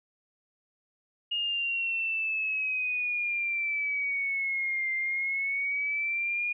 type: exponential two-way sweep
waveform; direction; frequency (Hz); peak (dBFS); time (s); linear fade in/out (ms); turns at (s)
sine; down then up; 2854 to 2093 to 2441; -27; 1.31-6.53; 10; 4.93
effects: none